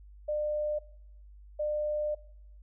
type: tone pair in turn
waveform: sine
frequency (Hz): 600 / 600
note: D5 / D5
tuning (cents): +37 / +37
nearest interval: unison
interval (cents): 0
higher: neither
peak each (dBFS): -28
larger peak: neither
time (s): 0.28-0.79 / 1.59-2.15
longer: second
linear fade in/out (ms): 10
effects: noise-tail reverb RT60 0.7 s tail -20 dB re dry + added 50 Hz sine -49 dBFS peak until 2.62 s